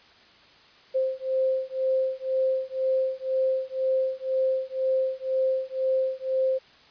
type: beating tone pair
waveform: sine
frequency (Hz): 523.3 / 525.3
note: C5 / C5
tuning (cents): 0 / +7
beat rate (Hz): 2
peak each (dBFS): -26 / -26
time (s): 0.94-6.59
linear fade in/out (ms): 20
effects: white hiss -54 dBFS RMS until 6.9 s + resampled to 11025 Hz